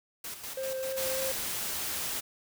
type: noise with tremolo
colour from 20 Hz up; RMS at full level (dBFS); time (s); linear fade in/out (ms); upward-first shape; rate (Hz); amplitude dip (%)
white; -39; 0.24-1.35; 5; square; 5.1; 55
type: tone with vibrato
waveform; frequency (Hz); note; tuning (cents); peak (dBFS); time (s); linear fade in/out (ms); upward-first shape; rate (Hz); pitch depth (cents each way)
triangle; 527; C5; +12; -30; 0.57-1.32; 5; sine; 3.4; 11
type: noise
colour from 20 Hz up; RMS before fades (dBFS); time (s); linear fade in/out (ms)
white; -34; 0.96-2.21; 20
effects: none